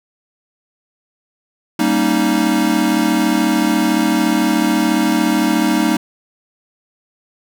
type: chord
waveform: square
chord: Eb dominant seventh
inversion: first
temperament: equal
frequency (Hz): 196 / 233.1 / 277.2 / 311.1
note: G3 / Bb3 / Db4 / Eb4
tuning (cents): 0 / 0 / 0 / 0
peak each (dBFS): -21 / -19 / -22 / -17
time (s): 1.79-5.97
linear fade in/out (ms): 5
effects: none